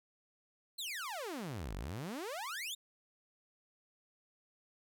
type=exponential two-way sweep; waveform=sawtooth; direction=down then up; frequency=4300 to 43.69 to 3796 Hz; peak=-36 dBFS; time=0.78-2.75 s; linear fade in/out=10 ms; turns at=1.75 s; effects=none